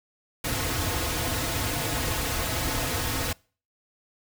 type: noise with comb filter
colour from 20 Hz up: pink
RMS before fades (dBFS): -28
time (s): 0.44-3.33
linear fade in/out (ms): 5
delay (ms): 5.1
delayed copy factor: -0.7
effects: noise-tail reverb RT60 0.4 s tail -25 dB re dry